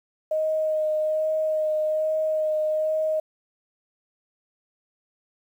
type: tone with vibrato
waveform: sine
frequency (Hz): 622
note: D#5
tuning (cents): -1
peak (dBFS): -21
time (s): 0.31-3.2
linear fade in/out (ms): 5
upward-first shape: sine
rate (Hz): 1.2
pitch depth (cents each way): 14
effects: 9-bit